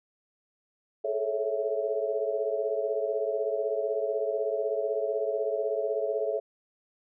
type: chord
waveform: sine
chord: A major seventh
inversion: third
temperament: equal with one note detuned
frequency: 424 / 440 / 554.4 / 659.3 Hz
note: G#4 / A4 / C#5 / E5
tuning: +36 / 0 / 0 / 0 cents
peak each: -32 dBFS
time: 1.04-6.4 s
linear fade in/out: 10 ms
effects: none